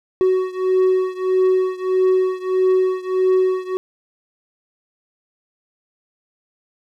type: beating tone pair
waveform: triangle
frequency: 372.3 / 373.9 Hz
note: F#4 / F#4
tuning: +11 / +18 cents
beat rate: 1.6 Hz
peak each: -15 / -17 dBFS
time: 0.21-3.77 s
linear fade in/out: 0 ms
effects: none